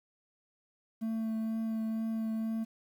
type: tone with vibrato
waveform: triangle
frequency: 222.7 Hz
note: A3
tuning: 21 cents sharp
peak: -29 dBFS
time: 1.01-2.65 s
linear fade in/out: 20 ms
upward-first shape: triangle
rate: 2.1 Hz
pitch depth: 12 cents each way
effects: 10-bit